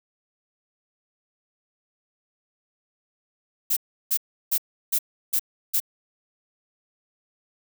violet noise bursts, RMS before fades -22 dBFS, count 6, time 3.7-5.802 s, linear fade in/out 10 ms, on 67 ms, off 340 ms, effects none

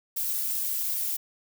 violet noise with flanger, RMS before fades -29 dBFS, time 0.16-1.17 s, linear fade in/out 10 ms, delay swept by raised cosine 2 to 2.83 ms, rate 2.5 Hz, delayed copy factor -0.7, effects none

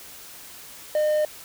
triangle tone, 608 Hz, D#5, 40 cents flat, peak -17 dBFS, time 0.95-1.25 s, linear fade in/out 2 ms, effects white hiss -43 dBFS RMS until 1.44 s

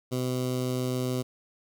15% pulse tone with notch filter, 126.9 Hz, B2, 47 cents sharp, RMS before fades -29 dBFS, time 0.11-1.23 s, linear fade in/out 20 ms, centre 1700 Hz, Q 0.76, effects none

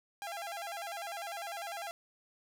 sawtooth tone with vibrato, 740 Hz, F#5, in tune, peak -35 dBFS, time 0.22-1.91 s, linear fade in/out 0 ms, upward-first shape square, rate 10 Hz, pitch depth 150 cents each way, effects none

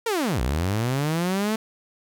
sawtooth linear two-way sweep, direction down then up, 477.5 to 56 to 223.1 Hz, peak -18 dBFS, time 0.06-1.56 s, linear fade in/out 5 ms, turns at 0.41 s, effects 9-bit

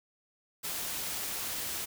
white noise, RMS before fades -36 dBFS, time 0.63-1.86 s, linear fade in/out 20 ms, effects none

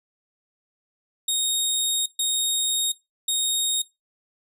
20% pulse tone bursts at uneven times, 3729 Hz, A#7, in tune, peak -15 dBFS, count 3, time 1.28-2.06 / 2.19-2.92 / 3.28-3.82 s, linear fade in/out 5 ms, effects noise-tail reverb RT60 0.2 s tail -21 dB re dry

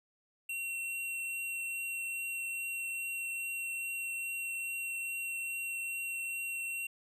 square tone with vibrato, 2729 Hz, F7, 41 cents flat, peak -36 dBFS, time 0.49-6.87 s, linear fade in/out 5 ms, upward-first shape triangle, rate 2.4 Hz, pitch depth 9 cents each way, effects none

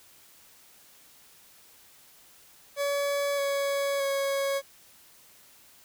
40% pulse tone with pitch steps, 567 / 559.5 / 552.1 Hz, C#5 / C#5 / C#5, +39 / +16 / -7 cents, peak -25 dBFS, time 2.76-4.62 s, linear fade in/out 50 ms, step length 620 ms, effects white hiss -56 dBFS RMS until 5.84 s

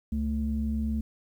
sine tone pair together, 69.3 / 220.2 Hz, C#2 / A3, 0 / +2 cents, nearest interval octave + minor sixth, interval 2002 cents, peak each -28 dBFS, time 0.12-1.01 s, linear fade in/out 5 ms, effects tanh soft clip ceiling -19 dBFS + 10-bit

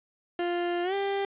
30% pulse tone with pitch glide, 349.1 to 396.4 Hz, F4 to G4, -1 to +19 cents, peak -24 dBFS, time 0.39-1.25 s, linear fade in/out 2 ms, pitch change +220 cents, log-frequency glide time 0.83-0.94 s, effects resampled to 8000 Hz + 9-bit

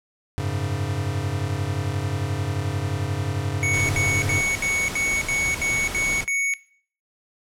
square chord, F# suspended second, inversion none, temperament equal, 92.5 / 103.83 / 138.59 Hz, F#2 / G#2 / C#3, 0 / 0 / 0 cents, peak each -29 dBFS, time 0.38-4.41 s, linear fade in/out 0 ms
square tone bursts, 2224 Hz, C#7, 5 cents sharp, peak -22 dBFS, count 9, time 3.63-6.538 s, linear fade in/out 0 ms, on 260 ms, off 71 ms
pink noise, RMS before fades -31 dBFS, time 3.72-6.25 s, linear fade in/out 20 ms
effects noise-tail reverb RT60 0.5 s tail -18 dB re dry + low-pass 11000 Hz 12 dB/octave

